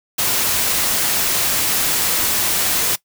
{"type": "noise", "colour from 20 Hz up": "white", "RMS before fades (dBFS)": -18, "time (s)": [0.18, 2.96], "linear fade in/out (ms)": 10, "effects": ["noise-tail reverb RT60 0.1 s tail -20 dB re dry"]}